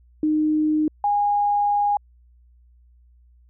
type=tone pair in turn; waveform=sine; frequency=307.2 / 820.1 Hz; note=D#4 / G#5; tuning=-22 / -22 cents; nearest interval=octave + perfect fourth; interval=1700 cents; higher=second; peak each=-17 dBFS; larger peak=neither; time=0.23-0.88 / 1.04-1.97 s; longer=second; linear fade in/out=2 ms; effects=added 60 Hz sine -51 dBFS peak until 3.49 s